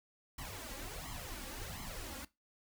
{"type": "noise with flanger", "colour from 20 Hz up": "pink", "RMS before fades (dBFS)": -45, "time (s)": [0.38, 2.25], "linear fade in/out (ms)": 5, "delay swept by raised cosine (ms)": [0.95, 3.65], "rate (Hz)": 1.4, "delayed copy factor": 0.9, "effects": ["noise-tail reverb RT60 0.2 s tail -18 dB re dry"]}